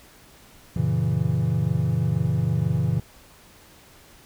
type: chord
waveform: triangle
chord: F# dominant seventh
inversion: none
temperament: equal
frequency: 92.5 / 116.54 / 138.59 / 164.81 Hz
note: F#2 / A#2 / C#3 / E3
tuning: 0 / 0 / 0 / 0 cents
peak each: -27 / -23 / -23 / -23 dBFS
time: 0.76-3 s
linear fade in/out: 5 ms
effects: pink hiss -51 dBFS RMS until 4.25 s